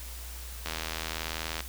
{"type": "click train", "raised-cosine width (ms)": 0.2, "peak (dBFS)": -15, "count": 77, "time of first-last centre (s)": [0.66, 1.605], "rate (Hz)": 80.4, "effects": ["added 60 Hz sine -40 dBFS peak until 1.68 s", "white hiss -45 dBFS RMS until 1.68 s"]}